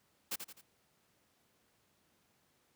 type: noise with echo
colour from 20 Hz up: white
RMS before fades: -37 dBFS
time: 0.31-0.36 s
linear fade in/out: 10 ms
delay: 85 ms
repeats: 3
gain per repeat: -7 dB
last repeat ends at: 0.615 s
effects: pink hiss -73 dBFS RMS until 2.75 s + high-pass 100 Hz 12 dB/octave